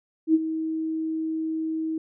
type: tone with ADSR envelope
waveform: sine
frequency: 319.1 Hz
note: D#4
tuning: 44 cents sharp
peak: -13 dBFS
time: 0.27-1.98 s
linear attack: 73 ms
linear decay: 35 ms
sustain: -12 dB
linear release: 3 ms
effects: none